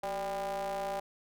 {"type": "ring-modulated tone", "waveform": "square", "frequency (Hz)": 102.7, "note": "G#2", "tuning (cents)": -19, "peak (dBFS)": -31, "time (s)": [0.03, 1], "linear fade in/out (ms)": 5, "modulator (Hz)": 690, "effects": []}